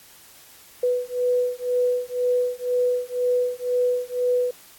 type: beating tone pair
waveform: sine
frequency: 493.6 / 495.6 Hz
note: B4 / B4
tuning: -1 / +6 cents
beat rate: 2 Hz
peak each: -23 dBFS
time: 0.83-4.51 s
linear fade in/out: 5 ms
effects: white hiss -49 dBFS RMS until 4.78 s + AAC 64 kbps